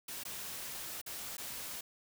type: noise with dropouts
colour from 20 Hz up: white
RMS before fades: -43 dBFS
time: 0.08-1.81 s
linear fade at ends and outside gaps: 5 ms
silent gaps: 0.236-0.251 / 1.015-1.062 / 1.369-1.38 s
effects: none